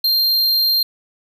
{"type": "tone", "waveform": "square", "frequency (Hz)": 4186, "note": "C8", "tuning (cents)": 0, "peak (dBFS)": -14, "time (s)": [0.04, 0.83], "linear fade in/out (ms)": 5, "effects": []}